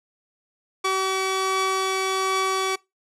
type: tone pair together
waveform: sawtooth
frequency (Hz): 381.1 / 1142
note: G4 / D6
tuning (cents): -49 / -49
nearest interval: octave + perfect fifth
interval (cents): 1900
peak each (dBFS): -21 / -20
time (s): 0.84-2.76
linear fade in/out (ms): 10
effects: noise-tail reverb RT60 0.2 s tail -22 dB re dry + low-pass 9000 Hz 12 dB/octave